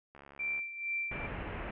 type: click train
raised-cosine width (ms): 0.5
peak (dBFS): -37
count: 32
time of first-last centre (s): 0.15-0.592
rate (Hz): 70.2
type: tone with tremolo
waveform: sine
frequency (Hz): 2351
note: D7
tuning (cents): +1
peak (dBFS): -31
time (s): 0.39-1.27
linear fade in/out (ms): 10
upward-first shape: sine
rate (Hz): 2.2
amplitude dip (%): 70
type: low-pass noise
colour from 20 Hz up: pink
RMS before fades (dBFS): -40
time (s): 1.11-1.71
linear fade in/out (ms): 5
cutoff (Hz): 2700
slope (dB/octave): 48
effects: none